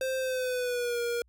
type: tone with pitch glide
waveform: square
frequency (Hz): 523.3 to 474.4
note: C5 to A#4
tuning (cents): 0 to +30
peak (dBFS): -29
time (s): 0.01-1.22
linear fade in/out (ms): 2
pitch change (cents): -170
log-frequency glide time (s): 0.18-1
effects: added 60 Hz sine -61 dBFS peak until 1.28 s